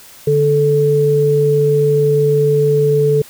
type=tone pair together; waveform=sine; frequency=146 / 436.8 Hz; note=D3 / A4; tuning=-10 / -13 cents; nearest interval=octave + perfect fifth; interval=1897 cents; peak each=-15 / -11 dBFS; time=0.27-3.22 s; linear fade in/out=5 ms; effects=white hiss -40 dBFS RMS until 3.29 s